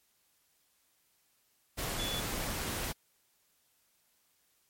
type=tone in noise; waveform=sine; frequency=3438 Hz; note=A7; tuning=41 cents flat; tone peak=-36 dBFS; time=1.98-2.21 s; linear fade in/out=20 ms; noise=pink; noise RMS=-36 dBFS; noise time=1.77-2.93 s; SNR=-3 dB; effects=white hiss -72 dBFS RMS until 4.69 s + MP3 64 kbps